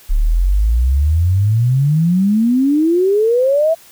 sine exponential sweep, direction up, 34.01 to 667 Hz, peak -10 dBFS, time 0.09-3.75 s, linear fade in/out 20 ms, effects white hiss -44 dBFS RMS until 3.91 s

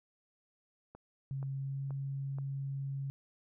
click train, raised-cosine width 1 ms, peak -36 dBFS, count 4, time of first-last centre 0.95-2.385 s, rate 2.09 Hz
sine tone with pitch glide, 136 to 137.34 Hz, C#3 to C#3, -33 to -16 cents, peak -35 dBFS, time 1.31-3.1 s, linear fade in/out 0 ms, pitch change +17 cents, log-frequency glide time 1.56-1.83 s
effects none

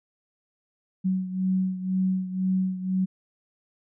sine beating tone pair, 186.6 / 188.6 Hz, F#3 / F#3, +15 / +33 cents, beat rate 2 Hz, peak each -24 / -29 dBFS, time 1.04-3.06 s, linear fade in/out 20 ms, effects none

